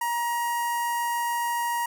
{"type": "tone with notch filter", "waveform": "sawtooth", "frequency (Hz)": 947, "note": "A#5", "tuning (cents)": 27, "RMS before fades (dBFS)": -27, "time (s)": [0.01, 1.86], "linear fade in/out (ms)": 5, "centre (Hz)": 3900, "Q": 0.69, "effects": []}